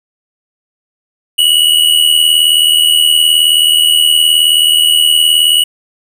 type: tone pair together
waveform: square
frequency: 2881 / 2960 Hz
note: F#7 / F#7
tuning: -47 / 0 cents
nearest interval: unison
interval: 47 cents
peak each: -10 dBFS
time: 1.38-5.64 s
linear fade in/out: 10 ms
effects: none